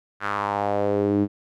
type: tone with band-pass filter sweep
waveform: sawtooth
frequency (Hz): 101.8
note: G#2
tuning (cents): -34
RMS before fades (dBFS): -23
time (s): 0.2-1.28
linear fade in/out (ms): 50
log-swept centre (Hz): 1500 to 270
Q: 3.1
effects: none